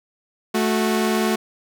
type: tone pair together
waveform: sawtooth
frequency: 218.6 / 367.6 Hz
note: A3 / F#4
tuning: -11 / -11 cents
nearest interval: major sixth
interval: 900 cents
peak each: -16 / -18 dBFS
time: 0.54-1.36 s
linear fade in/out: 10 ms
effects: none